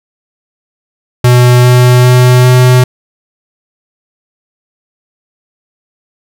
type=tone with pitch steps; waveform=square; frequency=123.47 / 124.33 / 125.19 / 126.06 Hz; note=B2 / B2 / B2 / B2; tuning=0 / +12 / +24 / +36 cents; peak=-3 dBFS; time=1.24-2.84 s; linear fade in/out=5 ms; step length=400 ms; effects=none

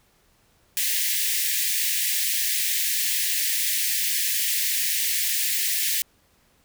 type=high-pass noise; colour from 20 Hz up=white; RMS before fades=-24 dBFS; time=0.77-6.02 s; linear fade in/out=0 ms; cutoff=1700 Hz; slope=96 dB/octave; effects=pink hiss -62 dBFS RMS until 6.64 s

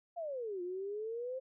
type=exponential two-way sweep; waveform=sine; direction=down then up; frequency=710 to 349.2 to 530 Hz; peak=-37 dBFS; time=0.16-1.4 s; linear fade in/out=20 ms; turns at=0.62 s; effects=none

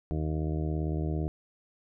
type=harmonic tone; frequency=77.78 Hz; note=D#2; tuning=in tune; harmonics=1 / 2 / 3 / 4 / 5 / 6 / 7 / 8 / 9; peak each=-31 / -32 / -45 / -36 / -40 / -45 / -52 / -45 / -47 dBFS; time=0.11-1.28 s; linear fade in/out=0 ms; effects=none

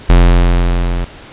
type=tone with level ramp; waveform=square; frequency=43.64 Hz; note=F1; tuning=1 cent flat; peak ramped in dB=-3 to -15 dBFS; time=0.09-1.05 s; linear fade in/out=10 ms; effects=pink hiss -35 dBFS RMS until 1.32 s + resampled to 8000 Hz

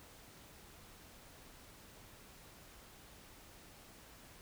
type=silence; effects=pink hiss -58 dBFS RMS until 4.41 s

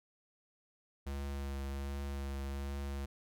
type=tone with vibrato; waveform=square; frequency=69.3 Hz; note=C#2; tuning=in tune; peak=-38 dBFS; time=1.06-3.06 s; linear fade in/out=10 ms; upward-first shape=triangle; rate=1.3 Hz; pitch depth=21 cents each way; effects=none

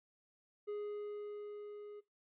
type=tone with level ramp; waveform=triangle; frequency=415.3 Hz; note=G#4; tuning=in tune; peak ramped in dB=-36 to -46 dBFS; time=0.67-2.01 s; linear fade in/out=20 ms; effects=noise-tail reverb RT60 0.2 s tail -23 dB re dry + resampled to 8000 Hz

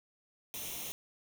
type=noise with comb filter; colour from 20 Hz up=white; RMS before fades=-41 dBFS; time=0.54-0.92 s; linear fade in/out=0 ms; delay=0.32 ms; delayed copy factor=+0.65; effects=none

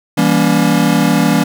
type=chord; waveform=square; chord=E diminished seventh; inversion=none; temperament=just; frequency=164.81 / 197.78 / 237.3 / 284.8 Hz; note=E3 / G3 / Bb3 / Db4; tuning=0 / +16 / +31 / +47 cents; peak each=-16 dBFS; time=0.17-1.44 s; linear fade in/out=10 ms; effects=none

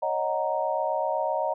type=chord; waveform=sine; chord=D# minor seventh; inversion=third; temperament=equal; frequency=554.4 / 622.3 / 740 / 932.3 Hz; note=C#5 / D#5 / F#5 / A#5; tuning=0 / 0 / 0 / 0 cents; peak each=-31 / -28 / -31 / -29 dBFS; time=0.02-1.54 s; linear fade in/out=10 ms; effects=none

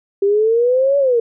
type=exponential two-way sweep; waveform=sine; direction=up then down; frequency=392 to 571 to 453.8 Hz; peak=-11 dBFS; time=0.22-1.2 s; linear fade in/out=5 ms; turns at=0.98 s; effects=none

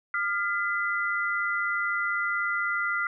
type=tone cluster; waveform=sine; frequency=1207 / 1401 / 2011 Hz; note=D6 / F6 / B6; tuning=+47 / +5 / +31 cents; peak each=-34 / -27 / -30 dBFS; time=0.14-3.07 s; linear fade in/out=2 ms; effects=none

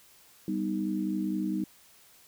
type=chord; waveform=sine; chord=G augmented; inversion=none; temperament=equal; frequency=196 / 246.9 / 311.1 Hz; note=G3 / B3 / D#4; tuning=0 / 0 / 0 cents; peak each=-31 / -36 / -31 dBFS; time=0.48-1.64 s; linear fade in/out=2 ms; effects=white hiss -58 dBFS RMS until 2.27 s

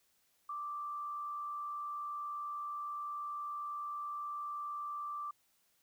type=tone with frequency modulation; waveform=sine; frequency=1174.7 Hz; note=D6; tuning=in tune; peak=-38 dBFS; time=0.49-5.31 s; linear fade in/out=5 ms; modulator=79.2 Hz; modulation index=0.33; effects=white hiss -74 dBFS RMS until 5.82 s

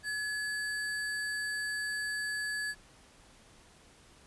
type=tone with sample-and-hold; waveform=sine; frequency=1700 Hz; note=G#6; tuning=40 cents sharp; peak=-32 dBFS; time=0.03-2.75 s; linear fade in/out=50 ms; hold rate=6300 Hz; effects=pink hiss -59 dBFS RMS until 4.26 s + resampled to 24000 Hz

